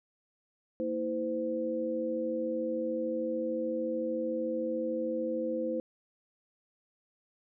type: tone cluster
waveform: sine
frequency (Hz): 230.8 / 324.3 / 513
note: A#3 / E4 / C5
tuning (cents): -17 / -28 / -34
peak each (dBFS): -37 / -35 / -32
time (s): 0.8-5.8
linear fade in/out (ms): 0
effects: none